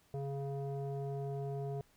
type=tone with low-pass filter; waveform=square; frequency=138.9 Hz; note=C#3; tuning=4 cents sharp; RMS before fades=-39 dBFS; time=0.14-1.81 s; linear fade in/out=0 ms; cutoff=570 Hz; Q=8.1; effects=pink hiss -69 dBFS RMS until 1.96 s